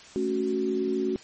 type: chord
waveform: sine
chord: F# minor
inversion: first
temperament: equal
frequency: 220 / 277.2 / 370 Hz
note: A3 / C#4 / F#4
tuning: 0 / 0 / 0 cents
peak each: -31 / -30 / -26 dBFS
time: 0.16-1.16 s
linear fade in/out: 0 ms
effects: white hiss -48 dBFS RMS until 1.23 s + MP3 32 kbps